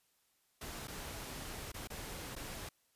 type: noise with dropouts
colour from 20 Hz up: pink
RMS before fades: -45 dBFS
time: 0.61-2.69 s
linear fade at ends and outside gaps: 5 ms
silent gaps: 0.873-0.88 / 1.719-1.741 / 1.874-1.901 / 2.354-2.362 s
effects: white hiss -75 dBFS RMS until 2.95 s + resampled to 32000 Hz